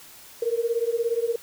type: beating tone pair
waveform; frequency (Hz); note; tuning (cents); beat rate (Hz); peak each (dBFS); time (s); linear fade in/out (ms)
sine; 457.5 / 474.5; A#4 / A#4; -32 / +31; 17; -25; 0.42-1.36; 5
effects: white hiss -47 dBFS RMS until 1.42 s